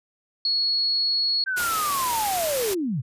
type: tone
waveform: sine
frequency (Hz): 4347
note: C#8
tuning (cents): -35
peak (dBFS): -20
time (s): 0.45-1.44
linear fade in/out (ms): 2
type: linear sweep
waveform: sine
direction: down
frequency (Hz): 1574 to 106.7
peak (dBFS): -23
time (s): 1.46-3.02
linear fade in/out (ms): 20
type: noise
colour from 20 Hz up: white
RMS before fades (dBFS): -28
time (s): 1.56-2.75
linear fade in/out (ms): 20
effects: resampled to 32000 Hz